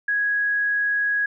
sine tone, 1661.2 Hz, G#6, in tune, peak -19 dBFS, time 0.08-1.26 s, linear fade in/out 5 ms, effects none

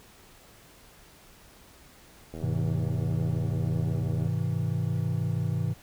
click train, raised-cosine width 2 ms, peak -26 dBFS, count 156, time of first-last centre 2.34-4.273 s, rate 80.2 Hz
triangle chord, Ab augmented, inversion none, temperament just, 103.83 / 129.78 / 162.23 Hz, Ab2 / C3 / E3, 0 / -14 / -27 cents, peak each -28 dBFS, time 2.41-5.74 s, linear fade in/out 20 ms
effects pink hiss -54 dBFS RMS until 5.82 s

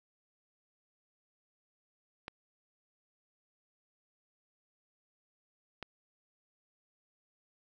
clicks, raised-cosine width 0.3 ms, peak -24 dBFS, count 2, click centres 2.281 / 5.827 s, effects none

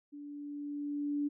sine tone with level ramp, 290 Hz, D4, 22 cents flat, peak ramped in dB -44 to -29 dBFS, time 0.12-1.29 s, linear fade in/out 20 ms, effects none

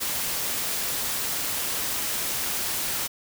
white noise, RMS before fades -28 dBFS, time 0-3.08 s, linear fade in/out 20 ms, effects none

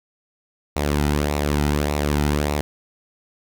sawtooth tone with flanger, 73.42 Hz, D2, in tune, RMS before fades -21 dBFS, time 0.76-2.61 s, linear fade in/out 0 ms, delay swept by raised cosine 0.62 to 1.82 ms, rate 1.7 Hz, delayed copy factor -0.55, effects none

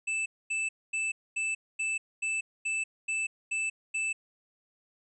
square tone bursts, 2637 Hz, E7, in tune, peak -29 dBFS, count 10, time 0.07-4.13 s, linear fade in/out 10 ms, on 190 ms, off 240 ms, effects resampled to 24000 Hz

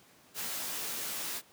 white noise with comb filter, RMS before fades -37 dBFS, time 0.34-1.42 s, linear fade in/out 50 ms, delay 15 ms, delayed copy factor -0.65, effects pink hiss -60 dBFS RMS until 1.52 s + high-pass 150 Hz 12 dB/octave

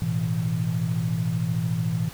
sine chord, A suspended second, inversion none, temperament equal, 110 / 123.47 / 164.81 Hz, A2 / B2 / E3, 0 / 0 / 0 cents, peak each -28 / -28 / -25 dBFS, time 0.02-2.09 s, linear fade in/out 0 ms, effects pink hiss -43 dBFS RMS until 2.13 s

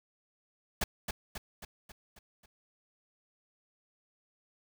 pink noise with echo, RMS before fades -30 dBFS, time 0.81-0.84 s, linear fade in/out 5 ms, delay 270 ms, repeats 6, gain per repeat -5 dB, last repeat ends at 2.46 s, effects none

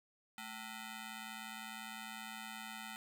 10% pulse ring-modulated tone, 554.4 Hz, C#5, in tune, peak -34 dBFS, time 0.38-2.96 s, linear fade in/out 0 ms, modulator 337 Hz, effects none

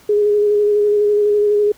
sine tone with vibrato, 415.3 Hz, G#4, in tune, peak -11 dBFS, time 0.09-1.72 s, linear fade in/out 5 ms, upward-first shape square, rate 12 Hz, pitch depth 15 cents each way, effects pink hiss -48 dBFS RMS until 1.77 s

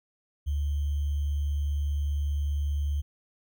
sine tone with sample-and-hold, 72.5 Hz, D2, 22 cents flat, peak -25 dBFS, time 0.46-3.02 s, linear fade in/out 20 ms, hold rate 3150 Hz, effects none

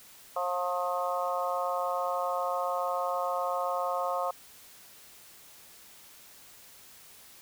harmonic tone with a mistuned harmonic, 179 Hz, F3, 43 cents sharp, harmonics 3 / 4 / 5 / 6 / 7, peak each -33 / -33 / -38 / -34 / -36 dBFS, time 0.36-4.31 s, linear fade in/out 5 ms, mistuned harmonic 4, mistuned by -17 cents, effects white hiss -53 dBFS RMS until 7.41 s

